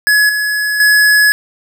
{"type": "tone with level steps", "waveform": "square", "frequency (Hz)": 1693, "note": "G#6", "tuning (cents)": 33, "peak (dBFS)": [-8, -14, -7], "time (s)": [0.07, 1.32], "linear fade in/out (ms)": 0, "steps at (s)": [0.29, 0.8], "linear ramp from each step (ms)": 2, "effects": []}